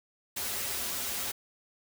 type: noise with comb filter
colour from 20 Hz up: white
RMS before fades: -34 dBFS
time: 0.36-1.32 s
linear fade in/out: 10 ms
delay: 6.4 ms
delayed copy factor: -0.55
effects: none